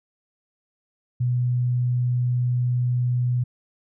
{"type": "tone", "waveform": "sine", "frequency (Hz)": 123.5, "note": "B2", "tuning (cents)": 0, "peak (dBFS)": -19, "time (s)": [1.2, 3.44], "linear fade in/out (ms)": 10, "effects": []}